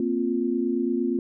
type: chord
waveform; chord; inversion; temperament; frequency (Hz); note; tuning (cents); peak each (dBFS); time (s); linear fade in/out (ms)
sine; Bb suspended second; none; equal; 233.1 / 261.6 / 349.2; Bb3 / C4 / F4; 0 / 0 / 0; -27 / -26 / -26; 0-1.19; 2
effects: none